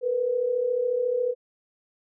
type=tone pair together; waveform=sine; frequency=462.8 / 496.9 Hz; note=A#4 / B4; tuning=-13 / +11 cents; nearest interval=minor second; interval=124 cents; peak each=-29 / -23 dBFS; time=0.01-1.35 s; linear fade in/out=50 ms; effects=none